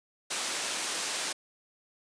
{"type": "band-pass noise", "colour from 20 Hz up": "white", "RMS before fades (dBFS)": -33, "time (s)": [0.3, 1.33], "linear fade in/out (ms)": 10, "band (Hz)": [290, 8700], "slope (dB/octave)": 12, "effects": ["resampled to 22050 Hz"]}